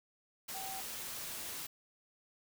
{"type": "tone in noise", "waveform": "sine", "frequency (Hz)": 770, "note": "G5", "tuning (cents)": -31, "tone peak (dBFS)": -44, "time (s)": [0.54, 0.81], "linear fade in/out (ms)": 10, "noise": "white", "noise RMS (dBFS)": -43, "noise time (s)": [0.48, 1.67], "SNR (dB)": -4, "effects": []}